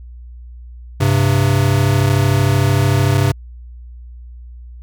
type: tone pair together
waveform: square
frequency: 99.5 / 132.82 Hz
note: G2 / C3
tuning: +26 / +26 cents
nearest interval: perfect fourth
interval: 500 cents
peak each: -15 dBFS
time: 1-3.32 s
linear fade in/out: 10 ms
effects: added 60 Hz sine -32 dBFS peak until 4.82 s